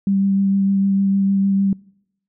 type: tone with vibrato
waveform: sine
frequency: 196 Hz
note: G3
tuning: in tune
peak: -14 dBFS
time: 0.07-1.73 s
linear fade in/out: 2 ms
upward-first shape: sine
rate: 6.6 Hz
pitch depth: 12 cents each way
effects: noise-tail reverb RT60 0.8 s tail -25 dB re dry